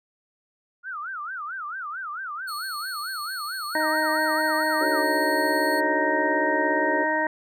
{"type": "tone with vibrato", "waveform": "sine", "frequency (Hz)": 1358, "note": "F6", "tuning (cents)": -49, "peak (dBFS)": -30, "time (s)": [0.83, 5.04], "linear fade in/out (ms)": 50, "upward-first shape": "sine", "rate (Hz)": 4.5, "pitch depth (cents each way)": 260}
{"type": "tone", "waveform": "sawtooth", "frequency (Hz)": 4348, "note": "C#8", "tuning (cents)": -34, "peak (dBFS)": -31, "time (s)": [2.47, 5.81], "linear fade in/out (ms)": 20}
{"type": "harmonic tone", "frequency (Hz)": 311.1, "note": "D#4", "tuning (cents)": 0, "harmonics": [1, 2, 3, 5, 6], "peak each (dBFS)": [-30, -27, -26, -31, -26], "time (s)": [3.75, 7.27], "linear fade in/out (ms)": 2}
{"type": "chord", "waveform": "sine", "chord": "D major seventh", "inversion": "none", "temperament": "just", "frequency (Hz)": [293.7, 367.1, 440.5, 550.6], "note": ["D4", "F#4", "A4", "C#5"], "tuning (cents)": [0, -14, 2, -12], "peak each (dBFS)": [-31, -31, -34, -30], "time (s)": [4.8, 7.05], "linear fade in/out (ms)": 20}
{"effects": []}